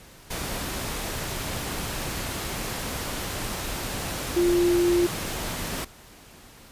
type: tone in noise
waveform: sine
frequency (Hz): 349.2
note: F4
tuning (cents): 0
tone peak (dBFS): -18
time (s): 4.36-5.07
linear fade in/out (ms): 10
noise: pink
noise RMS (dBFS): -31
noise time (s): 0.3-5.85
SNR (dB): +10
effects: pink hiss -49 dBFS RMS until 6.71 s + resampled to 32000 Hz